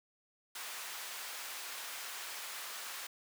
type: high-pass noise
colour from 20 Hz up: pink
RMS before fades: -44 dBFS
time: 0.55-3.07 s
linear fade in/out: 5 ms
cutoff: 1100 Hz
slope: 12 dB/octave
effects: none